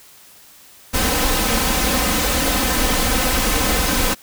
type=noise with comb filter; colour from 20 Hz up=pink; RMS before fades=-18 dBFS; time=0.93-4.15 s; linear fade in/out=20 ms; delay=3.9 ms; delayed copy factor=+0.7; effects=white hiss -46 dBFS RMS until 4.22 s